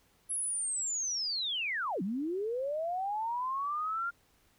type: linear two-way sweep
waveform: sine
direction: down then up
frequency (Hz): 11000 to 174.61 to 1411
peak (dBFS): -31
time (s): 0.29-4.11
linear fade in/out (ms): 20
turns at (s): 2.02
effects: pink hiss -68 dBFS RMS until 4.58 s